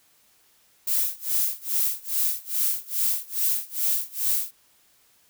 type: noise with tremolo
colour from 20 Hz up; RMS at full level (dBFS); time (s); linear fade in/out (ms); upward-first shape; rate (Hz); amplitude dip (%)
violet; -22; 0.87-4.51; 5; sine; 2.4; 95
effects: white hiss -61 dBFS RMS until 5.29 s